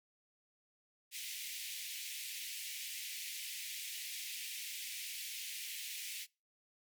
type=high-pass noise; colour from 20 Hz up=pink; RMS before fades=-44 dBFS; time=1.11-6.27 s; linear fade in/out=50 ms; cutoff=2100 Hz; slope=48 dB/octave; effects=noise-tail reverb RT60 0.3 s tail -25 dB re dry + MP3 96 kbps